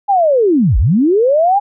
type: linear two-way sweep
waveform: sine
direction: down then up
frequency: 830.6 to 41.63 to 830.6 Hz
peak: -8 dBFS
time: 0.08-1.6 s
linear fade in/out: 20 ms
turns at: 0.78 s
effects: none